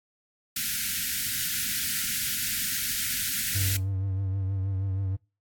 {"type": "band-stop noise", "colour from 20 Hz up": "white", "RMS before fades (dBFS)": -29, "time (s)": [0.56, 3.77], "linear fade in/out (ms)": 5, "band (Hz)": [270, 1400], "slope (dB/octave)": 96}
{"type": "tone with vibrato", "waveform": "triangle", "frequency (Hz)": 96.3, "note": "G2", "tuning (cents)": -30, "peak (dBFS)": -24, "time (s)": [3.54, 5.17], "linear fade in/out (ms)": 20, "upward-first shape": "triangle", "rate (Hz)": 6.3, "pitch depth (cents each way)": 52}
{"effects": ["noise-tail reverb RT60 0.3 s tail -22 dB re dry", "AAC 64 kbps"]}